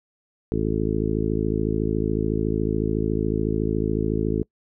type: harmonic tone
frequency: 53.9 Hz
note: A1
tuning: 35 cents flat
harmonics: 1 / 2 / 3 / 4 / 5 / 6 / 7 / 8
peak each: -29 / -29 / -29 / -29 / -29 / -29 / -29 / -29 dBFS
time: 0.52-4.43 s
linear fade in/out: 0 ms
effects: noise-tail reverb RT60 0.1 s tail -25 dB re dry